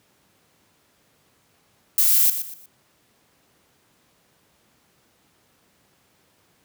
violet noise with echo, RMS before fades -17 dBFS, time 1.98-2.3 s, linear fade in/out 2 ms, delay 120 ms, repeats 3, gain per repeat -10 dB, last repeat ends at 2.66 s, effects pink hiss -62 dBFS RMS until 6.64 s + high-pass 100 Hz 12 dB/octave

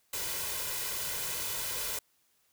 white noise with comb filter, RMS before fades -35 dBFS, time 0.13-1.99 s, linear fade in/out 5 ms, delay 2 ms, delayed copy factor +0.6, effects white hiss -71 dBFS RMS until 2.52 s

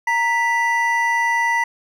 triangle tone pair together, 930 / 1970.6 Hz, A#5 / B6, -4 / -4 cents, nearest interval octave + minor second, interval 1300 cents, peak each -17 dBFS, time 0.07-1.64 s, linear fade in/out 5 ms, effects none

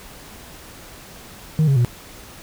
sine tone with pitch steps, 156.1 / 137.47 / 121.07 Hz, D#3 / C#3 / B2, +6 / -14 / -34 cents, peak -10 dBFS, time 1.59-1.848 s, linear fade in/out 0 ms, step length 86 ms, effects tanh soft clip ceiling -12 dBFS + pink hiss -41 dBFS RMS until 2.42 s

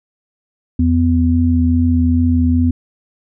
sine tone pair together, 84.15 / 250 Hz, E2 / B3, +36 / +21 cents, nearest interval octave + perfect fifth, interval 1885 cents, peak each -13 dBFS, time 0.79-2.71 s, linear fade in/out 5 ms, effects none

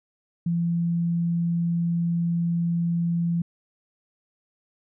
sine tone, 170 Hz, F3, 46 cents flat, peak -21 dBFS, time 0.46-3.42 s, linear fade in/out 5 ms, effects none

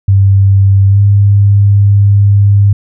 sine tone with pitch glide, 98 to 100.87 Hz, G2 to G2, 0 to +50 cents, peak -3 dBFS, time 0.08-2.73 s, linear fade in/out 5 ms, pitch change +50 cents, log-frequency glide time 0.89-0.99 s, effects none

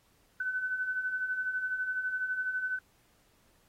sine beating tone pair, 1500 / 1512 Hz, F#6 / F#6, +23 / +37 cents, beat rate 12 Hz, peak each -39 / -31 dBFS, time 0.4-2.79 s, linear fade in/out 5 ms, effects pink hiss -68 dBFS RMS until 3.68 s + AAC 48 kbps

